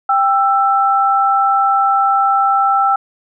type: tone pair together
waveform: sine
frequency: 790 / 1329.7 Hz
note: G5 / E6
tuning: +13 / +15 cents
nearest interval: major sixth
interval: 902 cents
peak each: -13 dBFS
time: 0.09-2.96 s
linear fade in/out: 5 ms
effects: none